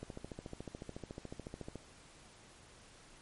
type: click train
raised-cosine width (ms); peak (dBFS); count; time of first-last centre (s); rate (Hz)
2; -30; 25; 0.03-1.757; 13.9
effects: pink hiss -59 dBFS RMS until 3.21 s + MP3 48 kbps